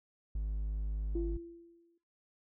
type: tone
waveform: triangle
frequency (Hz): 51.91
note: G#1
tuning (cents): 0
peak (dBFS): -30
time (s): 0.35-1.37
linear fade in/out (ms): 5
type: tone with exponential decay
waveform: sine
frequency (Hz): 339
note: E4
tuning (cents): +49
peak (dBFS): -31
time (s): 1.15-1.98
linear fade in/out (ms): 5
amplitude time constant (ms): 180
effects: noise-tail reverb RT60 0.7 s tail -23 dB re dry + tanh soft clip ceiling -23 dBFS